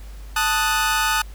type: chord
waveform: sawtooth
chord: D# diminished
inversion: second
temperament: equal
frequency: 880 / 1244.5 / 1480 Hz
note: A5 / D#6 / F#6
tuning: 0 / 0 / 0 cents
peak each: -19 dBFS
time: 0.36-1.22 s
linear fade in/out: 5 ms
effects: added 50 Hz sine -34 dBFS peak until 1.34 s + pink hiss -49 dBFS RMS until 1.34 s